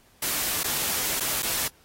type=noise with dropouts; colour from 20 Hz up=white; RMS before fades=-27 dBFS; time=0.22-1.68 s; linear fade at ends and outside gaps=5 ms; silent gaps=0.633-0.641 / 1.2-1.205 / 1.42-1.429 s; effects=pink hiss -59 dBFS RMS until 1.84 s + AAC 48 kbps